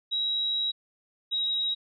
sine tone pair in turn, 3853 / 3822 Hz, B7 / A#7, -44 / +43 cents, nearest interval unison, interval 13 cents, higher first, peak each -25 dBFS, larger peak neither, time 0.11-0.72 / 1.31-1.75 s, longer first, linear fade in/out 20 ms, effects none

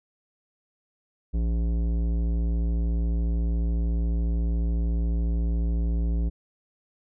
sine tone with tanh clipping, 57 Hz, A#1, 38 cents flat, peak -24 dBFS, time 1.33-6.3 s, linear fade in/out 20 ms, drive 14 dB, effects none

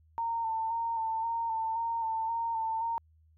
sine tone with vibrato, 908 Hz, A#5, 46 cents flat, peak -29 dBFS, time 0.18-2.98 s, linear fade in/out 0 ms, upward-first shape square, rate 1.9 Hz, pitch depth 26 cents each way, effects added 79 Hz sine -60 dBFS peak until 3.37 s

